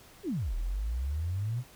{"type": "exponential two-way sweep", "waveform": "sine", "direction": "down then up", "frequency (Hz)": [450, 38.68, 129.8], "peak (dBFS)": -29, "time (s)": [0.23, 1.64], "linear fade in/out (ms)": 50, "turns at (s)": 0.55, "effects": ["pink hiss -55 dBFS RMS until 1.75 s"]}